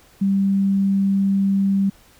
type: tone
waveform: sine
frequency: 196 Hz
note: G3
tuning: in tune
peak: -15 dBFS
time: 0.21-1.9 s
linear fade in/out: 10 ms
effects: pink hiss -52 dBFS RMS until 2.19 s